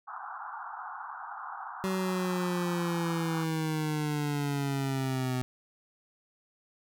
pink band-pass noise, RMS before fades -41 dBFS, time 0.07-3.45 s, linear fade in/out 20 ms, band 750 to 1500 Hz, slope 96 dB/octave
25% pulse linear sweep, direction down, 190 to 126.2 Hz, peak -25 dBFS, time 1.84-5.42 s, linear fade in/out 0 ms
effects none

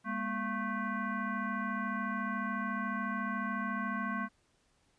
sine tone with frequency modulation, 649 Hz, E5, 27 cents flat, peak -32 dBFS, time 0.04-4.29 s, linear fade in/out 50 ms, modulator 444 Hz, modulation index 2.4, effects pink hiss -72 dBFS RMS until 4.98 s + resampled to 22050 Hz

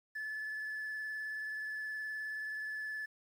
triangle tone with vibrato, 1731 Hz, A6, 29 cents flat, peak -35 dBFS, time 0.15-3.06 s, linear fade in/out 10 ms, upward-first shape sine, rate 19 Hz, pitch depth 14 cents each way, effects tanh soft clip ceiling -33 dBFS + 11-bit

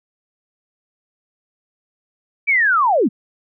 sine linear sweep, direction down, 2349 to 169.9 Hz, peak -12 dBFS, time 2.47-3.09 s, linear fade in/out 20 ms, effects none

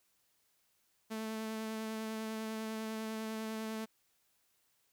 sawtooth tone with vibrato, 220 Hz, A3, in tune, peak -34 dBFS, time 1.1-3.86 s, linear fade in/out 20 ms, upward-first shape sine, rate 10 Hz, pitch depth 13 cents each way, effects white hiss -75 dBFS RMS until 4.92 s

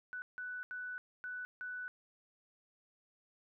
sine tone bursts at uneven times, 1489 Hz, F#6, 11 cents sharp, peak -40 dBFS, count 5, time 0.13-0.22 / 0.38-0.63 / 0.71-0.98 / 1.24-1.45 / 1.61-1.88 s, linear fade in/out 0 ms, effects none

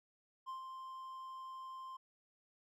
triangle tone with ADSR envelope, 1048 Hz, C6, 2 cents sharp, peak -39 dBFS, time 0.46-1.97 s, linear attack 31 ms, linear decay 120 ms, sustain -5 dB, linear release 8 ms, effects none

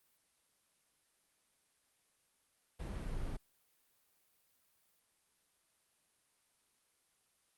brown noise, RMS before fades -40 dBFS, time 2.79-3.37 s, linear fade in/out 10 ms, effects white hiss -75 dBFS RMS until 7.57 s + Opus 32 kbps

